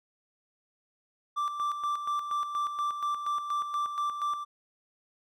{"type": "tone with tremolo", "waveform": "triangle", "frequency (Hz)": 1174, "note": "D6", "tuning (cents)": -1, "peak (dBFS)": -25, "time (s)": [1.36, 4.45], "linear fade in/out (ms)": 20, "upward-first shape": "square", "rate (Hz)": 4.2, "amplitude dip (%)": 55, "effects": []}